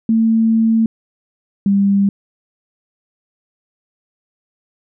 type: tone pair in turn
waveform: sine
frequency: 224.5 / 198.85 Hz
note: A3 / G3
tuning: +35 / +25 cents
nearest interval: major second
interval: 210 cents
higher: first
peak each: -10 dBFS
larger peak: neither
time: 0.09-0.86 / 1.66-2.09 s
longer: first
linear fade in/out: 2 ms
effects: none